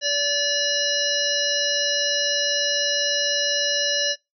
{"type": "harmonic tone", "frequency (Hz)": 578, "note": "D5", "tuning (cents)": -28, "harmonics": [1, 3, 5, 7, 9, 10], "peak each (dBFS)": [-27, -27, -27, -27, -27, -27], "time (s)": [0.01, 4.16], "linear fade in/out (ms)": 50, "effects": ["noise-tail reverb RT60 0.2 s tail -22 dB re dry"]}